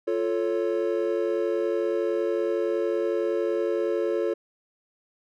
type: chord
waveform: triangle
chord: F augmented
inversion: none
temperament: equal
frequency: 349.2 / 440 / 554.4 Hz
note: F4 / A4 / C#5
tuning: 0 / 0 / 0 cents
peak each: -25 / -25 / -27 dBFS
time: 0.07-4.34 s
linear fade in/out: 10 ms
effects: none